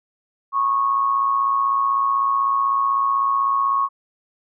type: tone with amplitude modulation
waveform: sine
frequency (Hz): 1100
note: C#6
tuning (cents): -14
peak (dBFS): -14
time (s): 0.52-3.89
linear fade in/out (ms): 50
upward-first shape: sine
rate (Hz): 116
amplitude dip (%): 50
effects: none